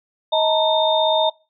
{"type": "tone cluster", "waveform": "sine", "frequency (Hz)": [631, 889, 945, 3644], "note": ["D#5", "A5", "A#5", "A#7"], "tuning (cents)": [24, 18, 23, -40], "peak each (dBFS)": [-18, -21, -24, -21], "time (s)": [0.32, 1.3], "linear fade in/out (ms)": 10, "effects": ["noise-tail reverb RT60 0.3 s tail -22 dB re dry"]}